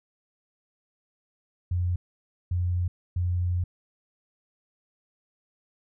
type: tone bursts at uneven times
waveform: sine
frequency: 88.8 Hz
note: F2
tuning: 29 cents sharp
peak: -23 dBFS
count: 3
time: 1.71-1.96 / 2.51-2.88 / 3.16-3.64 s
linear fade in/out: 5 ms
effects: none